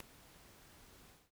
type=noise with ADSR envelope; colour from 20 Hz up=pink; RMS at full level=-40 dBFS; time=0-1.31 s; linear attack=3 ms; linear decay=3 ms; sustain=-21 dB; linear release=220 ms; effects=none